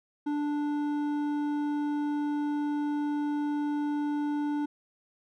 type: tone with hard clipping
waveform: triangle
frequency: 293.7 Hz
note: D4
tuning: in tune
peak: -29 dBFS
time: 0.26-4.66 s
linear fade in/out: 10 ms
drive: 12 dB
effects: none